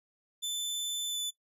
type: tone with pitch glide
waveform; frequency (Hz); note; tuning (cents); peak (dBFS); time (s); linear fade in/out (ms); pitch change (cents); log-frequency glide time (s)
sawtooth; 3522 to 3494; A7 to A7; +1 to -13; -29; 0.42-1.31; 20; -14; 1.08-1.18
effects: noise-tail reverb RT60 0.1 s tail -18 dB re dry + resampled to 32000 Hz